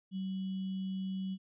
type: tone with sample-and-hold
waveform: sine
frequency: 190.2 Hz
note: F#3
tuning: 48 cents sharp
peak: -34 dBFS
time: 0.11-1.38 s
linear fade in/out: 50 ms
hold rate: 3150 Hz
effects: resampled to 8000 Hz